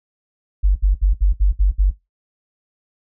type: tone bursts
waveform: sine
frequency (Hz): 48.01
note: G1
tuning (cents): -35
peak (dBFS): -10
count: 7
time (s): 0.63-1.912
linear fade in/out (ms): 20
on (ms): 130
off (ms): 62
effects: noise-tail reverb RT60 0.2 s tail -19 dB re dry